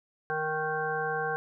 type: harmonic tone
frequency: 155.7 Hz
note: D#3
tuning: 2 cents sharp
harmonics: 1 / 3 / 5 / 7 / 9 / 10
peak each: -41 / -33 / -33 / -38 / -42 / -33 dBFS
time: 0.3-1.36 s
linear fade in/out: 0 ms
effects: none